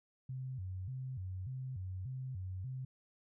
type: tone with vibrato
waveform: sine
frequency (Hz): 110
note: A2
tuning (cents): 0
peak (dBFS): -39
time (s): 0.29-2.85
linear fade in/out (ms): 5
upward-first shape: square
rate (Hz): 1.7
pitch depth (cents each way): 290
effects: none